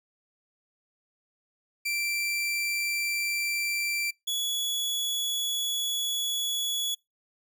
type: tone pair in turn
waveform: sawtooth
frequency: 2349 / 3388 Hz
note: D7 / G#7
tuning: 0 / +34 cents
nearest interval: tritone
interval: 634 cents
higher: second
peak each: -24 dBFS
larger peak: neither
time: 1.85-4.11 / 4.27-6.95 s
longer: second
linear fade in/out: 10 ms
effects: noise-tail reverb RT60 0.2 s tail -25 dB re dry